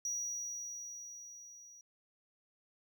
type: tone with level ramp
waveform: triangle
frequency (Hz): 5790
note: F#8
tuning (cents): -38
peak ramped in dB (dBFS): -33 to -53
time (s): 0.05-1.81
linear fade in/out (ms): 2
effects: none